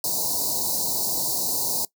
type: band-stop noise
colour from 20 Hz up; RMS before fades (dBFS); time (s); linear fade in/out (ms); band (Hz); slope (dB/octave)
white; -25; 0.04-1.85; 2; 1000 to 4000; 96
effects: noise-tail reverb RT60 0.1 s tail -20 dB re dry + high-pass 100 Hz 12 dB/octave